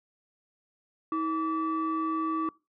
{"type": "tone pair together", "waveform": "sine", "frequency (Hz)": [320.2, 1153], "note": ["D#4", "D6"], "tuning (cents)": [50, -32], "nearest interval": "octave + minor seventh", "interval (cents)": 2218, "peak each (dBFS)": -28, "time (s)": [1.12, 2.49], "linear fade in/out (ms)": 2, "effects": ["noise-tail reverb RT60 0.3 s tail -25 dB re dry", "tanh soft clip ceiling -22 dBFS"]}